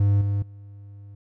triangle tone with level steps, 100.8 Hz, G2, 49 cents sharp, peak -14 / -19 / -38 dBFS, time 0-1.15 s, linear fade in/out 5 ms, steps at 0.21 / 0.42 s, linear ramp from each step 5 ms, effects none

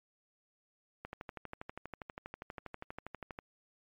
click train, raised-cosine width 0.5 ms, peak -27 dBFS, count 30, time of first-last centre 1.05-3.389 s, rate 12.4 Hz, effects MP3 64 kbps

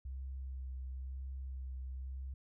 sine tone with vibrato, 65.41 Hz, C2, in tune, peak -40 dBFS, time 0.05-2.34 s, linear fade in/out 5 ms, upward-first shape sine, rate 1 Hz, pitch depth 20 cents each way, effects none

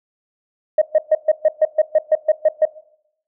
sine tone bursts, 620 Hz, D#5, 6 cents flat, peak -8 dBFS, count 12, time 0.78-2.654 s, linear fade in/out 5 ms, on 37 ms, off 130 ms, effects noise-tail reverb RT60 0.7 s tail -19 dB re dry + tanh soft clip ceiling -5 dBFS

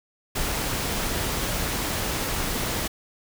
pink noise, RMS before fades -27 dBFS, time 0.35-2.88 s, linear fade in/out 10 ms, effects none

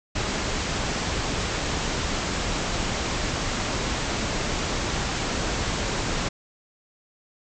pink low-pass noise, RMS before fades -27 dBFS, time 0.15-6.29 s, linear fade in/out 10 ms, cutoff 7700 Hz, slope 96 dB/octave, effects none

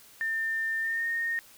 sine tone with pitch glide, 1800 to 1843.1 Hz, A6 to A#6, +39 to -20 cents, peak -27 dBFS, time 0.21-1.39 s, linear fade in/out 0 ms, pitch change +41 cents, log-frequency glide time 0.81-1.07 s, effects white hiss -54 dBFS RMS until 1.57 s

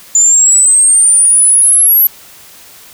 sine exponential sweep, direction up, 7040 to 11840 Hz, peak -4 dBFS, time 0.15-2.07 s, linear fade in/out 2 ms, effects white hiss -37 dBFS RMS until 2.93 s

